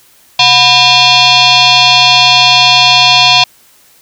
sine tone with frequency modulation, 133 Hz, C3, 29 cents sharp, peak -3 dBFS, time 0.39-3.44 s, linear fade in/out 5 ms, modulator 857 Hz, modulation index 5.3, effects white hiss -45 dBFS RMS until 4.01 s

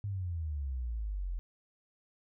sine exponential sweep, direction down, 103.83 to 41.81 Hz, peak -33 dBFS, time 0.04-1.39 s, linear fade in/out 0 ms, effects none

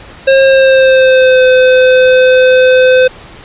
square tone with pitch glide, 537 to 511.6 Hz, C5 to C5, +45 to -39 cents, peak -4 dBFS, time 0.27-3.08 s, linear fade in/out 10 ms, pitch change -84 cents, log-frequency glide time 0.43-1.44 s, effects pink hiss -33 dBFS RMS until 3.44 s + resampled to 8000 Hz

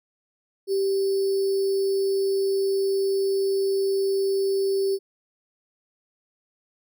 sine tone with sample-and-hold, 390.4 Hz, G4, 7 cents flat, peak -20 dBFS, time 0.67-4.99 s, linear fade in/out 50 ms, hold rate 4900 Hz, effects none

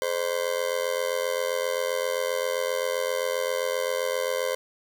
40% pulse tone with amplitude modulation, 517 Hz, C5, 21 cents flat, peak -20 dBFS, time 0.02-4.55 s, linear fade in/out 0 ms, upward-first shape sine, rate 87.6 Hz, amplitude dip 95%, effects none

